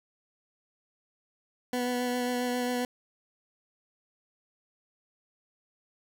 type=tone with vibrato; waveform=20% pulse; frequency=246.9 Hz; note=B3; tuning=in tune; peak=-23 dBFS; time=1.73-2.85 s; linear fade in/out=2 ms; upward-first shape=sine; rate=7.4 Hz; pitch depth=14 cents each way; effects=none

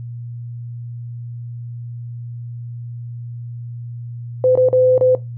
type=tone with dropouts; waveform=sine; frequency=510 Hz; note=C5; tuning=44 cents flat; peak=-10 dBFS; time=4.44-5.15 s; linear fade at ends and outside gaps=1 ms; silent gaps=4.554-4.574 / 4.687-4.729 / 4.979-5.01 s; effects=noise-tail reverb RT60 0.2 s tail -17 dB re dry + added 119 Hz sine -27 dBFS peak until 5.37 s

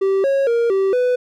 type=tone with pitch steps; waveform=triangle; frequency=388.1 / 548 / 468.3 / 387.2 / 497.5 Hz; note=G4 / C#5 / A#4 / G4 / B4; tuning=-17 / -20 / +8 / -21 / +13 cents; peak=-12 dBFS; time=0.01-1.16 s; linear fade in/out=10 ms; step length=230 ms; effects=none

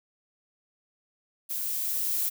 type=noise with level ramp; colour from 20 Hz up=violet; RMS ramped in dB=-32 to -27 dBFS; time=1.49-2.3 s; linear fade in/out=20 ms; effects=none

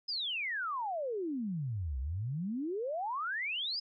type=exponential two-way sweep; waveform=sine; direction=down then up; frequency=5150 to 61.6 to 5150 Hz; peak=-33 dBFS; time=0.08-3.8 s; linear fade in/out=10 ms; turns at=1.99 s; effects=none

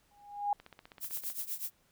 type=tone with exponential growth; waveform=sine; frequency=818 Hz; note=G#5; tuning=26 cents flat; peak=-25 dBFS; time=0.11-0.53 s; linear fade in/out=2 ms; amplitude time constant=90 ms
type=click train; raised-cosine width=0.3 ms; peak=-34 dBFS; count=12; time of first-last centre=0.6-1.301 s; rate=15.7 Hz
type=noise with tremolo; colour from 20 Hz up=violet; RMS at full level=-35 dBFS; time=1-1.71 s; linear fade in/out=50 ms; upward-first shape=triangle; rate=8.1 Hz; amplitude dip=90%
effects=pink hiss -70 dBFS RMS until 1.91 s

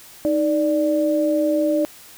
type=tone pair together; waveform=sine; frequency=311.1 / 587.3 Hz; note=D#4 / D5; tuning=0 / 0 cents; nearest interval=major seventh; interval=1100 cents; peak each=-19 dBFS; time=0.25-1.85 s; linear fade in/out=0 ms; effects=white hiss -44 dBFS RMS until 2.17 s

